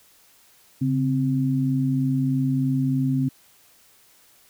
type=tone pair together; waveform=sine; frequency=138.47 / 261.6 Hz; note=C#3 / C4; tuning=-2 / 0 cents; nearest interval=major seventh; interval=1102 cents; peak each=-22 dBFS; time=0.81-3.29 s; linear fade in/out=10 ms; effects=white hiss -56 dBFS RMS until 4.49 s